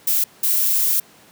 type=noise bursts at uneven times; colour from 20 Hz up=violet; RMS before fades=-18 dBFS; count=2; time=0.07-0.24 / 0.43-1 s; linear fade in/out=5 ms; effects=pink hiss -49 dBFS RMS until 1.31 s + high-pass 150 Hz 12 dB/octave